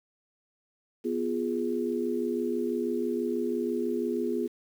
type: chord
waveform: sine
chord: F diminished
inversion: second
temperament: equal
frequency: 246.9 / 349.2 / 415.3 Hz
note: Cb4 / F4 / Ab4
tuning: 0 / 0 / 0 cents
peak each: -31 dBFS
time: 1.04-4.48 s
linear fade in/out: 20 ms
effects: 9-bit